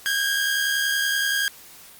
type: tone pair together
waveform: sawtooth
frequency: 1562 / 1632.6 Hz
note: G6 / G#6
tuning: -7 / -30 cents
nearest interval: minor second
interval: 77 cents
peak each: -25 / -18 dBFS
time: 0.06-1.48 s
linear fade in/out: 0 ms
effects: white hiss -46 dBFS RMS until 1.99 s + Opus 48 kbps